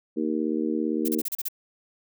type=harmonic tone; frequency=77.78 Hz; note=D#2; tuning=in tune; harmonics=3 / 4 / 5 / 6; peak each=-28 / -27 / -31 / -33 dBFS; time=0.16-1.22 s; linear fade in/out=20 ms
type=noise bursts; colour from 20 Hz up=violet; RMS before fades=-29 dBFS; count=7; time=1.05-1.485 s; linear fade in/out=5 ms; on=33 ms; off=34 ms
effects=none

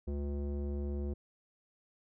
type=tone with low-pass filter; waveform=square; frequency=71.5 Hz; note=D2; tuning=46 cents flat; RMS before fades=-36 dBFS; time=0.07-1.14 s; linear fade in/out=10 ms; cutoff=410 Hz; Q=1.8; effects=none

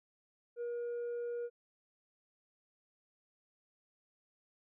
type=tone with tanh clipping; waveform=sine; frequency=476.9 Hz; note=A#4; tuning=39 cents sharp; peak=-37 dBFS; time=0.56-1.5 s; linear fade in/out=50 ms; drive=2 dB; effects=none

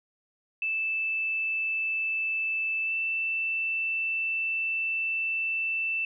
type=tone with pitch glide; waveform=sine; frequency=2637 to 2660 Hz; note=E7 to E7; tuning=0 to +15 cents; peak=-26 dBFS; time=0.62-6.05 s; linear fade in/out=2 ms; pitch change=+15 cents; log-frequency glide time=2.84-2.93 s; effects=none

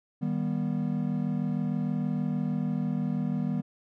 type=chord; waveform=triangle; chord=Eb augmented; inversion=none; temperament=equal with one note detuned; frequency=155.56 / 196 / 242.3 Hz; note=Eb3 / G3 / B3; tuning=0 / 0 / -33 cents; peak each=-29 dBFS; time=0.21-3.62 s; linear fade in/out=20 ms; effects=none

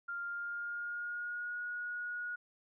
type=tone with pitch glide; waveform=sine; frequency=1396.9 to 1449.5 Hz; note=F6 to F#6; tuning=0 to -36 cents; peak=-37 dBFS; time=0.08-2.36 s; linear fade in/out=10 ms; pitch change=+64 cents; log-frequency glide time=0.21-1.6 s; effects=none

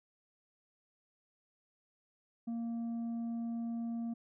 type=tone with tanh clipping; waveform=sine; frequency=232 Hz; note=A#3; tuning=8 cents flat; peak=-36 dBFS; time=2.47-4.14 s; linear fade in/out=10 ms; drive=4 dB; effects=none

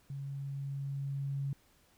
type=tone with level ramp; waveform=sine; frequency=138.7 Hz; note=C#3; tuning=1 cent sharp; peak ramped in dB=-38 to -32 dBFS; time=0.1-1.53 s; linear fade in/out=2 ms; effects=pink hiss -67 dBFS RMS until 1.97 s

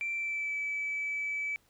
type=tone with pitch glide; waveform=sine; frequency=2349 to 2301 Hz; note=D7 to D7; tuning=0 to -36 cents; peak=-30 dBFS; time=0.01-1.56 s; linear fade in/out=0 ms; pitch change=-36 cents; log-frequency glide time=0.13-0.56 s; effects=tanh soft clip ceiling -27 dBFS + pink hiss -68 dBFS RMS until 1.69 s

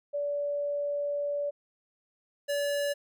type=tone pair in turn; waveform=sine / square; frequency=577 / 573.7 Hz; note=D5 / D5; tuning=-31 / -41 cents; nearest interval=unison; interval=10 cents; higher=first; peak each=-28 dBFS; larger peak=neither; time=0.13-1.51 / 2.48-2.94 s; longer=first; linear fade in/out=20 ms; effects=none

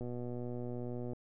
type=click train; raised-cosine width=2 ms; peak=-29 dBFS; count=138; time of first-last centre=0.01-1.133 s; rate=122 Hz; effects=none

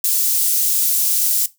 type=high-pass noise; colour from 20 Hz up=white; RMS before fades=-17 dBFS; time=0.04-1.46 s; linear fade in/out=2 ms; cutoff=6900 Hz; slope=12 dB/octave; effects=noise-tail reverb RT60 0.2 s tail -17 dB re dry

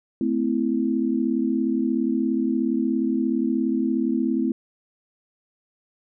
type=chord; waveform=sine; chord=A minor; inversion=none; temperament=equal with one note detuned; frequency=220 / 257 / 329.6 Hz; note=A3 / C4 / E4; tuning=0 / -31 / 0 cents; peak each=-25 / -23 / -25 dBFS; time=0.21-4.52 s; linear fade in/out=2 ms; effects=none

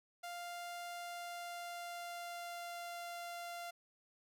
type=tone with pitch glide; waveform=sawtooth; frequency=698 to 692.8 Hz; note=F5 to F5; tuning=-1 to -14 cents; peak=-40 dBFS; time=0.23-3.71 s; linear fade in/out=10 ms; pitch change=-13 cents; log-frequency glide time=0.81-2.96 s; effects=none

